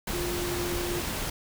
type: tone in noise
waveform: sine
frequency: 350.7 Hz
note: F4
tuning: 7 cents sharp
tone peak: -31 dBFS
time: 0.13-1.01 s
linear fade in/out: 5 ms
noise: pink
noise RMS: -32 dBFS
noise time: 0.07-1.3 s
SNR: -2 dB
effects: none